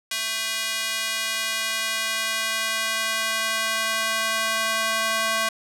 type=tone with high-pass filter sweep; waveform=square; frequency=222.2 Hz; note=A3; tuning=17 cents sharp; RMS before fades=-25 dBFS; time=0.11-5.49 s; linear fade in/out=5 ms; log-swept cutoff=2500 to 1100 Hz; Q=0.9; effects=low-pass 12000 Hz 12 dB/octave + 7-bit